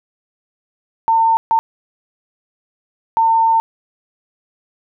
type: tone bursts at uneven times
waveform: sine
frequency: 904 Hz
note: A5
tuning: 47 cents sharp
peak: -10 dBFS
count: 3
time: 1.08-1.37 / 1.51-1.59 / 3.17-3.6 s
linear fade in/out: 0 ms
effects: none